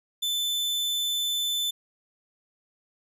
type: tone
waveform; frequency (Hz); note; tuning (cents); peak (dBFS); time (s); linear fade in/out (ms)
40% pulse; 3520; A7; 0; -24; 0.22-1.71; 10
effects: none